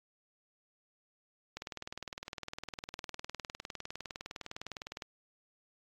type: click train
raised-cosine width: 0.2 ms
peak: -23 dBFS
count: 69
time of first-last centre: 1.57-5.022 s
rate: 19.7 Hz
effects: AAC 32 kbps